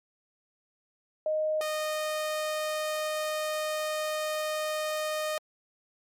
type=tone pair in turn; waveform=sine / sawtooth; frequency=620 / 616.1 Hz; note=D#5 / D#5; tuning=-6 / -17 cents; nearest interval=unison; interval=11 cents; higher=first; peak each=-25 dBFS; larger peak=neither; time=1.26-1.61 / 1.61-5.38 s; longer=second; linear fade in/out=2 ms; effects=MP3 64 kbps